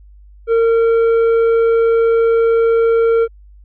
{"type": "tone with tanh clipping", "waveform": "sine", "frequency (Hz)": 457.7, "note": "A#4", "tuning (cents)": -32, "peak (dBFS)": -11, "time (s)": [0.47, 3.28], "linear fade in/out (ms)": 50, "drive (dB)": 7, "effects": ["added 50 Hz sine -39 dBFS peak until 3.64 s"]}